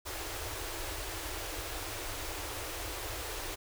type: band-stop noise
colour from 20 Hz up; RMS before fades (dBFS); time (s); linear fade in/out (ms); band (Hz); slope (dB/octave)
pink; -39; 0.05-3.56; 20; 110 to 290; 96
effects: none